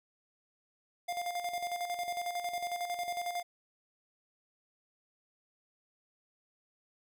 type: tone with tremolo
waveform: square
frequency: 703 Hz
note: F5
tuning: 11 cents sharp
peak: -33 dBFS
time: 1.08-3.43 s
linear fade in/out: 10 ms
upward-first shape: square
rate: 11 Hz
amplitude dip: 55%
effects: none